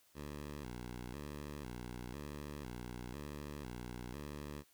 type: tone with vibrato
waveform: 10% pulse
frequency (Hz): 66.7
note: C2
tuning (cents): +34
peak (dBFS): -36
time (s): 0.14-4.64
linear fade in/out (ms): 50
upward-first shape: square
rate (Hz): 1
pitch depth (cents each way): 160
effects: white hiss -70 dBFS RMS until 4.73 s